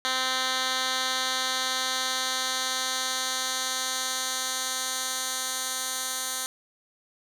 10% pulse tone with band-pass filter sweep, 259 Hz, C4, 17 cents flat, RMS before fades -29 dBFS, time 0.05-6.46 s, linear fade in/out 0 ms, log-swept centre 3600 to 8400 Hz, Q 1, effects 8-bit

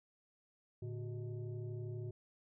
sine tone with frequency modulation, 111.8 Hz, A2, 28 cents sharp, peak -40 dBFS, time 0.82-2.11 s, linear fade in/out 5 ms, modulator 256 Hz, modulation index 0.86, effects none

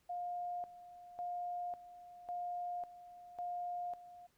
sine tone with tremolo, 708 Hz, F5, 23 cents sharp, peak -38 dBFS, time 0.09-4.27 s, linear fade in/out 10 ms, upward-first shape square, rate 0.91 Hz, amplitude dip 80%, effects pink hiss -75 dBFS RMS until 4.37 s

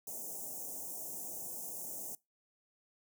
white band-stop noise, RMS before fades -43 dBFS, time 0.07-2.15 s, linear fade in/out 2 ms, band 830 to 6200 Hz, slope 48 dB/octave, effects noise-tail reverb RT60 0.2 s tail -22 dB re dry + high-pass 150 Hz 12 dB/octave

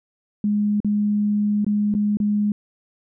sine tone with dropouts, 207.7 Hz, G#3, in tune, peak -17 dBFS, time 0.44-2.52 s, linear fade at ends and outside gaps 2 ms, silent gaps 0.803-0.846 / 1.646-1.665 / 1.941-1.949 / 2.171-2.201 s, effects none

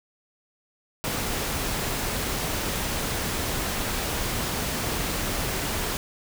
pink noise, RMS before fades -28 dBFS, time 1.04-5.97 s, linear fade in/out 0 ms, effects none

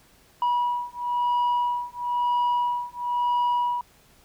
sine beating tone pair, 970 / 971 Hz, B5 / B5, -31 / -30 cents, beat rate 1 Hz, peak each -23 dBFS, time 0.42-3.81 s, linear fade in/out 2 ms, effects tanh soft clip ceiling -19 dBFS + pink hiss -57 dBFS RMS until 4.24 s

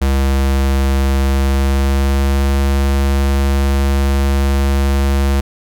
square tone with pitch glide, 67.8 to 68.79 Hz, C#2 to C#2, -38 to -13 cents, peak -12 dBFS, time 0.01-5.41 s, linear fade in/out 10 ms, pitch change +25 cents, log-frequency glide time 1.24-2.47 s, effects none

